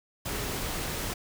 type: tone in noise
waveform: sine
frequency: 413.7 Hz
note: G#4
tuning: 7 cents flat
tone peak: -42 dBFS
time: 0.29-0.59 s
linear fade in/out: 10 ms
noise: pink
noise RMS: -33 dBFS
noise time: 0.25-1.14 s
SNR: -12 dB
effects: none